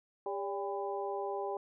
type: harmonic tone with a mistuned harmonic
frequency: 200 Hz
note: G3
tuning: 35 cents sharp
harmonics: 2 / 3 / 4 / 5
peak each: -37 / -41 / -39 / -44 dBFS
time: 0.26-1.57 s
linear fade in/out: 2 ms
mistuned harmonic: 3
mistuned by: -71 cents
effects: none